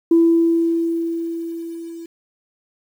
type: tone with level ramp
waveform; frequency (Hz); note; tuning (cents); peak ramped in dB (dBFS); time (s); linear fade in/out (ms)
sine; 333.3; E4; +19; -8 to -31; 0.11-2.06; 5
effects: tanh soft clip ceiling -5 dBFS + 8-bit